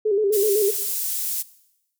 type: tone with vibrato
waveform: sine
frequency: 412.8 Hz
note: G#4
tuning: 10 cents flat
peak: -17 dBFS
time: 0.05-0.71 s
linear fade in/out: 10 ms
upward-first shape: square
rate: 7.9 Hz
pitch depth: 71 cents each way
type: high-pass noise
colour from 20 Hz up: pink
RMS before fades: -26 dBFS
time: 0.32-1.43 s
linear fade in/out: 20 ms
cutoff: 10000 Hz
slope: 12 dB/octave
effects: noise-tail reverb RT60 0.9 s tail -19 dB re dry